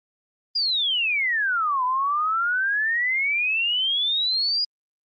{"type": "exponential two-way sweep", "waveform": "sine", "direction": "down then up", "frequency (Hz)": [4939, 991, 4939], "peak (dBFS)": -20, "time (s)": [0.55, 4.65], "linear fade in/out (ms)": 10, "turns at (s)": 1.84, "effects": ["Opus 24 kbps"]}